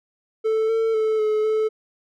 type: tone with pitch steps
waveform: triangle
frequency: 440.5 / 449.8 / 437.1 / 429.2 / 435.1 Hz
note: A4 / A4 / A4 / A4 / A4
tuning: +2 / +38 / -11 / -43 / -19 cents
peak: -16 dBFS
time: 0.44-1.69 s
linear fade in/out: 20 ms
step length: 250 ms
effects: none